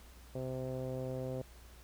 sawtooth tone with low-pass filter, 129.5 Hz, C3, 17 cents flat, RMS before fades -39 dBFS, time 0.35-1.42 s, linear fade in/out 5 ms, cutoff 550 Hz, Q 3.9, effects added 60 Hz sine -54 dBFS peak until 1.83 s + pink hiss -60 dBFS RMS until 1.83 s

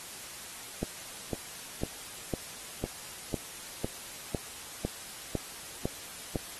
click train, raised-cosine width 2 ms, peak -17 dBFS, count 12, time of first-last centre 0.83-6.358 s, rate 1.99 Hz, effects white hiss -44 dBFS RMS until 6.59 s + AAC 32 kbps

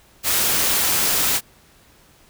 white noise, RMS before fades -19 dBFS, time 0.23-1.41 s, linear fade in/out 50 ms, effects pink hiss -53 dBFS RMS until 2.29 s

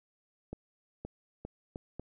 accelerating click train, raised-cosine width 2 ms, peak -26 dBFS, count 5, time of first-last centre 0.53-1.996 s, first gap 520 ms, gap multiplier 0.77, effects none

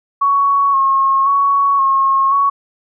sine tone with vibrato, 1100 Hz, C#6, 14 cents flat, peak -10 dBFS, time 0.21-2.5 s, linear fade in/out 10 ms, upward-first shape square, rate 0.95 Hz, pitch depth 26 cents each way, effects none

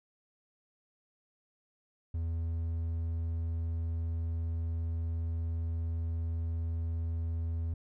triangle tone, 82.6 Hz, E2, 4 cents sharp, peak -29 dBFS, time 2.14-7.74 s, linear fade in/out 5 ms, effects none

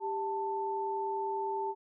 sine tone pair together, 394.2 / 885 Hz, G4 / A5, +10 / +10 cents, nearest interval octave + major second, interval 1400 cents, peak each -35 / -33 dBFS, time 0-1.75 s, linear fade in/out 50 ms, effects none

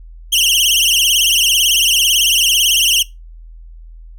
sawtooth tone with vibrato, 2980 Hz, F#7, 12 cents sharp, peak -7 dBFS, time 0.32-3.03 s, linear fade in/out 10 ms, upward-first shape triangle, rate 18 Hz, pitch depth 180 cents each way, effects noise-tail reverb RT60 0.2 s tail -20 dB re dry + added 41 Hz sine -33 dBFS peak until 4.18 s

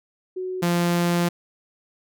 sine / sawtooth tone pair in turn, 370.1 / 173.31 Hz, F#4 / F3, 0 / -13 cents, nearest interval octave + minor second, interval 1313 cents, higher first, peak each -26 / -15 dBFS, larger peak second, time 0.36-0.62 / 0.62-1.29 s, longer second, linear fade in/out 10 ms, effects none

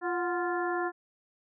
harmonic tone with a mistuned harmonic, 348.3 Hz, F4, 5 cents flat, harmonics 1 / 2 / 3 / 4 / 5, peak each -31 / -34 / -36 / -37 / -38 dBFS, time 0.01-0.92 s, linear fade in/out 50 ms, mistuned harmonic 2, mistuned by +74 cents, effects none

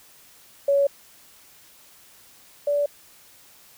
sine tone pair in turn, 561 / 578.4 Hz, C#5 / D5, +21 / -27 cents, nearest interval minor second, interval 52 cents, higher second, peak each -16 / -19 dBFS, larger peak first, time 0.68-0.87 / 2.67-2.86 s, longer neither, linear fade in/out 5 ms, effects white hiss -52 dBFS RMS until 3.77 s

